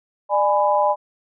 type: chord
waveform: sine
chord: G# diminished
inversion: second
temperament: just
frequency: 598 / 830.6 / 996.7 Hz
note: D5 / G#5 / B5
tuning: +31 / 0 / +16 cents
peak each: -19 / -19 / -20 dBFS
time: 0.29-0.96 s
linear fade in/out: 50 ms
effects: none